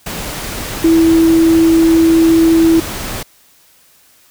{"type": "tone in noise", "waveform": "sine", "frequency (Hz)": 327.8, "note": "E4", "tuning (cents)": -10, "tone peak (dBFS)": -6, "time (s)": [0.84, 2.8], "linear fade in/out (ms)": 5, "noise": "pink", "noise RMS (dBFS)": -23, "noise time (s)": [0.06, 3.23], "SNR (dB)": 14, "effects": ["white hiss -49 dBFS RMS until 4.3 s"]}